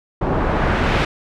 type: noise with low-pass filter sweep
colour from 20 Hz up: pink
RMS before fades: -18 dBFS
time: 0.21-1.05 s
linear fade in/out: 5 ms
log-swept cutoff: 820 to 2800 Hz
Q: 0.98
effects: none